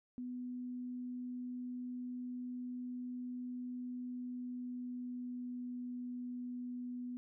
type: tone with pitch glide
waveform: sine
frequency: 248.4 to 246.8 Hz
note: B3 to B3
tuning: +10 to -1 cents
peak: -40 dBFS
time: 0.18-7.17 s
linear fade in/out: 0 ms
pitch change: -11 cents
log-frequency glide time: 4-5.76 s
effects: none